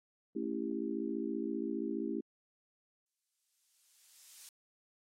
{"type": "chord", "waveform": "sine", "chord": "A dominant seventh", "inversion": "none", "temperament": "just", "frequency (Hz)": [220, 275, 330, 396], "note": ["A3", "C#4", "E4", "G4"], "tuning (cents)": [0, -14, 2, 18], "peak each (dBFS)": [-40, -39, -39, -41], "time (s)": [0.35, 2.21], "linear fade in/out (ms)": 10}
{"type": "noise with exponential growth", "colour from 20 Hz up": "violet", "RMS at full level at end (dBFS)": -42, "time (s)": [3.06, 4.49], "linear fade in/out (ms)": 2, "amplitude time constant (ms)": 310}
{"effects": ["low-pass 8000 Hz 12 dB/octave", "AAC 48 kbps"]}